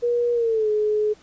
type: tone with pitch glide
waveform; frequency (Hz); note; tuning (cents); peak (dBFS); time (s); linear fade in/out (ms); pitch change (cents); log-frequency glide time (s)
sine; 479 to 424.3; A#4 to G#4; +47 to +37; -18; 0.02-1.14; 20; -210; 0.33-0.69
effects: pink hiss -53 dBFS RMS until 1.22 s + resampled to 16000 Hz